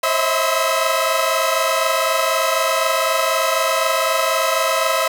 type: tone cluster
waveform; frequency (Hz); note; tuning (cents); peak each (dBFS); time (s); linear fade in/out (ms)
sawtooth; 537 / 634 / 658 / 1016 / 1289; C5 / D#5 / E5 / B5 / E6; +45 / +32 / -3 / +49 / -39; -19; 0.03-5.08; 5
effects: none